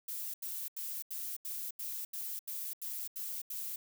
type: noise bursts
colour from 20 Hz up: violet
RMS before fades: -40 dBFS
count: 11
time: 0.08-3.76 s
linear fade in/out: 5 ms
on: 260 ms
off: 82 ms
effects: none